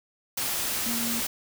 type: tone in noise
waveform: sine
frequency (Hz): 233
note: A#3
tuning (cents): -1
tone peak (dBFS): -31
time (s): 0.86-1.2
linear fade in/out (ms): 5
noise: white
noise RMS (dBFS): -29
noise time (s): 0.37-1.27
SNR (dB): -5
effects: none